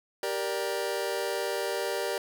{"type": "chord", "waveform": "sawtooth", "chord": "G minor", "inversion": "none", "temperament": "just", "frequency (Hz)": [392, 470.4, 588], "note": ["G4", "Bb4", "D5"], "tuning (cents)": [0, 16, 2], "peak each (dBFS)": -29, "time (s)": [0.23, 2.18], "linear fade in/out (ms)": 2, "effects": []}